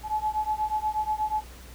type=beating tone pair; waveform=sine; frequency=853 / 861.3 Hz; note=G#5 / A5; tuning=+46 / -37 cents; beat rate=8.3 Hz; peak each=-28 dBFS; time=0.03-1.44 s; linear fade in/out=50 ms; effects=added 60 Hz sine -44 dBFS peak until 1.74 s + pink hiss -49 dBFS RMS until 1.74 s